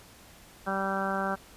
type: harmonic tone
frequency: 194.1 Hz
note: G3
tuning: 17 cents flat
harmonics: 1 / 2 / 3 / 4 / 5 / 6 / 7 / 8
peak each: -34 / -38 / -35 / -34 / -38 / -38 / -35 / -36 dBFS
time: 0.66-1.36 s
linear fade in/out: 20 ms
effects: pink hiss -53 dBFS RMS until 1.56 s + resampled to 32000 Hz